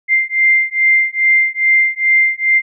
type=beating tone pair; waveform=sine; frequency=2093 / 2095.4 Hz; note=C7 / C7; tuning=0 / +2 cents; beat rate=2.4 Hz; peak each=-13 dBFS; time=0.08-2.62 s; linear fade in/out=50 ms; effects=none